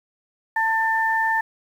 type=tone pair together; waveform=sine; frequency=893 / 1786 Hz; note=A5 / A6; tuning=+25 / +25 cents; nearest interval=octave; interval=1200 cents; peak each=-21 dBFS; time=0.56-1.41 s; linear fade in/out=5 ms; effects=8-bit